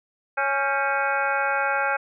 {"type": "harmonic tone with a mistuned harmonic", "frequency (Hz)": 277.2, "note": "C#4", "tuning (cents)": 0, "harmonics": [2, 3, 4, 5, 6, 7, 8, 9], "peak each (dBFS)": [-29, -26, -35, -26, -27, -38, -34, -34], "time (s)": [0.37, 1.97], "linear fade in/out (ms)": 10, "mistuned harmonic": 6, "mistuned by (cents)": -79, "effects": []}